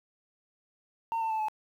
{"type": "tone with pitch steps", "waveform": "sine", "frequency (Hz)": [912, 894.8, 877.9, 861.3], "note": ["A#5", "A5", "A5", "A5"], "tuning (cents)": [-38, 29, -4, -37], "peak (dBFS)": -25, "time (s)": [1.12, 1.484], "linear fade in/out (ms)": 0, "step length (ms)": 91, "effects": ["tanh soft clip ceiling -27 dBFS", "10-bit"]}